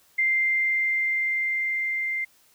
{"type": "tone with level ramp", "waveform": "sine", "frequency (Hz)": 2093, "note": "C7", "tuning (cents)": 0, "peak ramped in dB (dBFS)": [-19, -25], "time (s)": [0.18, 2.25], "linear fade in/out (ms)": 10, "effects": ["white hiss -60 dBFS RMS until 2.54 s"]}